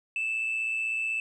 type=tone with amplitude modulation; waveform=sine; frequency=2637 Hz; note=E7; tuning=in tune; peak=-23 dBFS; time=0.16-1.2 s; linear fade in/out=2 ms; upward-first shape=sine; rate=116 Hz; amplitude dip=50%; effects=tanh soft clip ceiling -24 dBFS